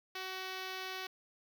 5% pulse tone with notch filter, 375.7 Hz, F#4, 26 cents sharp, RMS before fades -42 dBFS, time 0.15-1.07 s, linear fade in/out 5 ms, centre 10000 Hz, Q 0.98, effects none

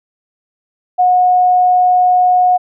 sine tone, 727 Hz, F#5, 31 cents flat, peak -7 dBFS, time 0.98-2.58 s, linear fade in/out 20 ms, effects none

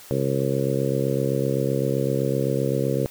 harmonic tone, 67.8 Hz, C#2, 38 cents flat, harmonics 2 / 3 / 4 / 5 / 6 / 7 / 8, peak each -25 / -30 / -30 / -30 / -29 / -27 / -29 dBFS, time 0.11-3.06 s, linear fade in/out 0 ms, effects white hiss -45 dBFS RMS until 3.1 s

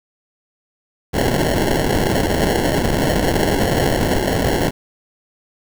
blue noise with sample-and-hold, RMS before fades -17 dBFS, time 1.13-4.71 s, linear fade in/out 20 ms, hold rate 1225 Hz, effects none

